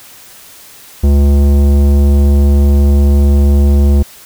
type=tone with tanh clipping; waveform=sine; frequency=70.9 Hz; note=C#2; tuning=40 cents sharp; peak=-7 dBFS; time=1.03-4.03 s; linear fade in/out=10 ms; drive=15 dB; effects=white hiss -37 dBFS RMS until 4.25 s